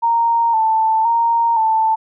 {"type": "tone with vibrato", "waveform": "sine", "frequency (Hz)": 906, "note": "A#5", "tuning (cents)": -50, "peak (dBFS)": -12, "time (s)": [0.02, 1.96], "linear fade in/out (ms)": 20, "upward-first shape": "square", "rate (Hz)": 0.97, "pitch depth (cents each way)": 42, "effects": []}